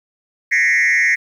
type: tone with frequency modulation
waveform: sine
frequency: 1989 Hz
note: B6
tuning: 12 cents sharp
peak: -9 dBFS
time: 0.51-1.16 s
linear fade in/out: 20 ms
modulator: 146 Hz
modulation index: 1.5
effects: tanh soft clip ceiling -11 dBFS + 8-bit